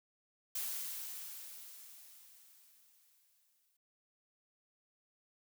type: noise with exponential decay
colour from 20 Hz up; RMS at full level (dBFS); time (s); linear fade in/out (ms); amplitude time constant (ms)
blue; -38; 0.55-3.77; 5; 700
effects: none